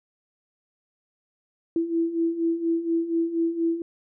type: beating tone pair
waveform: sine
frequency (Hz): 329.6 / 333.8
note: E4 / E4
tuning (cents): 0 / +22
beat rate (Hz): 4.2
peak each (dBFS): -28 / -23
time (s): 1.76-3.82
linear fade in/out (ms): 2
effects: none